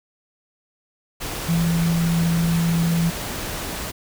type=tone in noise; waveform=sine; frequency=167.6 Hz; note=E3; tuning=29 cents sharp; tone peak=-17 dBFS; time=1.48-3.11 s; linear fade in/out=20 ms; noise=pink; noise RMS=-29 dBFS; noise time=1.2-3.92 s; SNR=+9 dB; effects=none